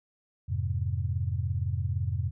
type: chord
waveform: sine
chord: F minor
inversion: none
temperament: just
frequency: 87.31 / 104.77 / 130.96 Hz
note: F2 / Ab2 / C3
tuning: 0 / +16 / +2 cents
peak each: -30 / -31 / -33 dBFS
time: 0.48-2.31 s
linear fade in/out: 20 ms
effects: none